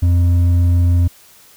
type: tone with hard clipping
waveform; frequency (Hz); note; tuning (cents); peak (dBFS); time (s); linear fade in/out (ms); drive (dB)
sine; 87.31; F2; 0; -11; 0.02-1.08; 10; 4
effects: white hiss -46 dBFS RMS until 1.56 s